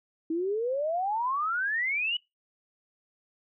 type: exponential sweep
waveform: sine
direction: up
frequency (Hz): 314.8 to 2982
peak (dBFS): -26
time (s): 0.3-2.17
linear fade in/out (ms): 5
effects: noise-tail reverb RT60 0.2 s tail -23 dB re dry